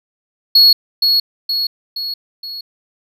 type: tone with echo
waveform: triangle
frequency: 4342 Hz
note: C#8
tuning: 37 cents flat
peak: -4 dBFS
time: 0.55-0.73 s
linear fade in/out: 5 ms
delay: 470 ms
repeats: 4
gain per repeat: -5 dB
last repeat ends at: 2.61 s
effects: none

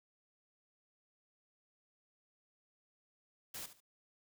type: noise with echo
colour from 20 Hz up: white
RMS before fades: -45 dBFS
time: 3.54-3.66 s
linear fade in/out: 5 ms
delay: 72 ms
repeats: 2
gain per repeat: -12 dB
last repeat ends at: 3.804 s
effects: none

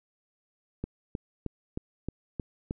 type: click train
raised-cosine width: 3 ms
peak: -19 dBFS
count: 7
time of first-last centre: 0.84-2.709 s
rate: 3.21 Hz
effects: none

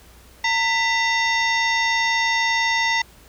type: harmonic tone with a mistuned harmonic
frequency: 914 Hz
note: A#5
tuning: 34 cents flat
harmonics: 1 / 2 / 3 / 4 / 5 / 6 / 7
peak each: -23 / -20 / -30 / -28 / -34 / -30 / -35 dBFS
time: 0.44-3.02 s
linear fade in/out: 5 ms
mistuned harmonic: 2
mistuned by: +140 cents
effects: added 60 Hz sine -50 dBFS peak until 3.28 s + pink hiss -50 dBFS RMS until 3.28 s

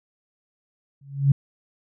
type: tone with exponential growth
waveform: sine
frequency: 139 Hz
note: C#3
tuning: 5 cents sharp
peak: -10 dBFS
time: 1.01-1.32 s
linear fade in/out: 5 ms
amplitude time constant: 66 ms
effects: none

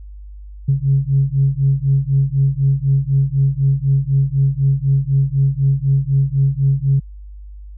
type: beating tone pair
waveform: sine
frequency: 135.1 / 139.1 Hz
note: C#3 / C#3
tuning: -44 / +6 cents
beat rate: 4 Hz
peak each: -15 dBFS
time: 0.68-7 s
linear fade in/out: 10 ms
effects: tanh soft clip ceiling -5 dBFS + added 50 Hz sine -32 dBFS peak until 7.77 s

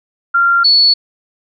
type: tone pair in turn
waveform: sine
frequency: 1385 / 4421 Hz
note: F6 / C#8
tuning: -15 / -5 cents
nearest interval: octave + minor sixth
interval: 2010 cents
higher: second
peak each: -8 / -6 dBFS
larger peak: second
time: 0.34-0.64 / 0.64-0.94 s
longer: neither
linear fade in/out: 10 ms
effects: none

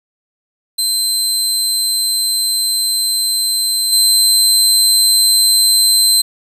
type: tone with level steps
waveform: 25% pulse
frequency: 4100 Hz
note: C8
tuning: 36 cents flat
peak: -9 / -4 dBFS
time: 0.78-6.22 s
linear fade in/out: 10 ms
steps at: 3.92 s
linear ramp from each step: 10 ms
effects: 7-bit

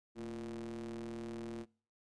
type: ring-modulated tone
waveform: square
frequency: 61.2 Hz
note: B1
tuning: 15 cents flat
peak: -39 dBFS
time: 0.15-1.66 s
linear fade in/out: 50 ms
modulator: 286 Hz
effects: noise-tail reverb RT60 0.5 s tail -26 dB re dry + resampled to 22050 Hz

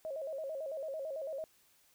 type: tone with vibrato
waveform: sine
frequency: 587.3 Hz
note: D5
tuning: in tune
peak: -37 dBFS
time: 0.05-1.44 s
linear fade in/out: 0 ms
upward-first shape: square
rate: 9 Hz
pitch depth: 130 cents each way
effects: white hiss -68 dBFS RMS until 1.94 s

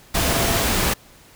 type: tone in noise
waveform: sine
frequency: 675 Hz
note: E5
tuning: 41 cents sharp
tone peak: -28 dBFS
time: 0.15-0.64 s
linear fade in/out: 10 ms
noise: pink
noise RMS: -20 dBFS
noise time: 0.14-0.94 s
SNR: -11 dB
effects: pink hiss -49 dBFS RMS until 1.35 s

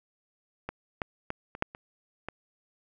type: clicks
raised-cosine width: 0.5 ms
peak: -19 / -15 / -17 / -25 / -10 / -27 / -20 dBFS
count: 7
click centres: 0.69 / 1.018 / 1.304 / 1.551 / 1.624 / 1.749 / 2.286 s
effects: none

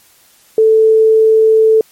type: tone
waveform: sine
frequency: 440.7 Hz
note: A4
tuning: 3 cents sharp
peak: -5 dBFS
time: 0.58-1.81 s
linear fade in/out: 2 ms
effects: white hiss -48 dBFS RMS until 1.91 s + MP3 64 kbps

